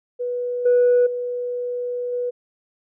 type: tone with level steps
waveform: sine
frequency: 490.1 Hz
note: B4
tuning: 13 cents flat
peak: -22 / -11 / -23 / -21 dBFS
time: 0.19-2.31 s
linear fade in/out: 20 ms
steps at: 0.65 / 1.06 / 2.12 s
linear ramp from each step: 10 ms
effects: tanh soft clip ceiling -10 dBFS